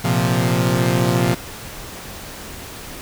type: chord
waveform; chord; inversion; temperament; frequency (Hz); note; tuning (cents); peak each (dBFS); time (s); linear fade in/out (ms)
sawtooth; Bb suspended second; none; equal; 116.54 / 130.81 / 174.61; Bb2 / C3 / F3; 0 / 0 / 0; -16; 0.04-1.35; 10
effects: pink hiss -34 dBFS RMS until 3.01 s